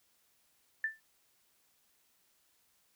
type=tone with exponential decay; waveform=sine; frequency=1770 Hz; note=A6; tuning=10 cents sharp; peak=-27 dBFS; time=0.84-1 s; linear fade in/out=2 ms; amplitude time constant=33 ms; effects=white hiss -72 dBFS RMS until 2.95 s